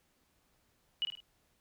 sine tone with echo, 2934 Hz, F#7, 15 cents flat, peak -29 dBFS, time 1.02-1.05 s, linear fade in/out 0 ms, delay 51 ms, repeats 3, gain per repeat -7 dB, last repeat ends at 1.203 s, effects pink hiss -73 dBFS RMS until 1.6 s

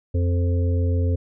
harmonic tone, 87.31 Hz, F2, in tune, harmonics 1 / 3 / 5 / 6, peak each -18 / -30 / -32 / -34 dBFS, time 0.14-1.16 s, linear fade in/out 10 ms, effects none

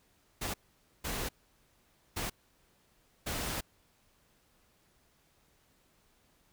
pink noise bursts at uneven times, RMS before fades -36 dBFS, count 4, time 0.41-0.54 / 1.04-1.29 / 2.16-2.3 / 3.26-3.61 s, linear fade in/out 10 ms, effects pink hiss -69 dBFS RMS until 6.52 s

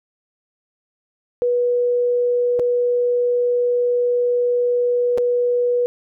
sine tone with dropouts, 487.2 Hz, B4, 24 cents flat, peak -15 dBFS, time 1.42-5.86 s, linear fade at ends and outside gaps 0 ms, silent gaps 2.592-2.596 / 5.176-5.182 s, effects none

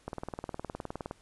click train, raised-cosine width 1 ms, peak -22 dBFS, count 21, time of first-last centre 0.08-1.111 s, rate 19.4 Hz, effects pink hiss -63 dBFS RMS until 1.21 s + resampled to 24000 Hz

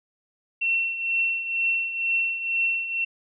sine tone with tremolo, 2711 Hz, E7, 48 cents sharp, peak -19 dBFS, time 0.61-3.05 s, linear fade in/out 10 ms, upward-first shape triangle, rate 2.1 Hz, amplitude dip 70%, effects none

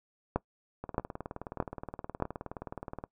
two click trains, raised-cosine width 1 ms, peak -24 / -13 dBFS, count 43 / 4, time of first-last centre 0.84-3.039 / 0.36-2.223 s, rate 19.1 / 1.61 Hz, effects noise-tail reverb RT60 0.1 s tail -21 dB re dry

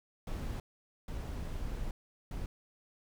brown noise bursts at uneven times, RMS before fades -38 dBFS, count 3, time 0.27-0.6 / 1.08-1.91 / 2.31-2.46 s, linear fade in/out 2 ms, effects none

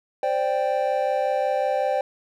triangle chord, C suspended second, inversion none, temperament just, 523.3 / 588.7 / 784.9 Hz, C5 / D5 / G5, 0 / +4 / +2 cents, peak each -23 dBFS, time 0.23-2.01 s, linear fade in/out 2 ms, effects none

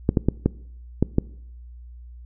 clicks, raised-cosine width 3 ms, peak -4 dBFS, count 6, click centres 0.091 / 0.172 / 0.286 / 0.46 / 1.026 / 1.184 s, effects noise-tail reverb RT60 0.7 s tail -22 dB re dry + added 60 Hz sine -39 dBFS peak until 2.25 s

